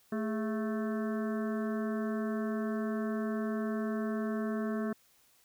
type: harmonic tone with a mistuned harmonic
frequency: 220 Hz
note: A3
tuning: in tune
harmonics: 1 / 2 / 3 / 5 / 6 / 7 / 8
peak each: -32 / -38 / -42 / -46 / -48 / -49 / -50 dBFS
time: 0.12-4.93 s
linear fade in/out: 5 ms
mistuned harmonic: 2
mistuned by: -93 cents
effects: white hiss -66 dBFS RMS until 5.44 s